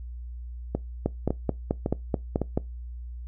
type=two click trains; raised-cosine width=2 ms; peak=-12 / -10 dBFS; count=4 / 8; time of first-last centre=0.75-2.417 / 1.06-2.575 s; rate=1.8 / 4.62 Hz; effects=noise-tail reverb RT60 0.2 s tail -22 dB re dry + added 60 Hz sine -35 dBFS peak until 3.27 s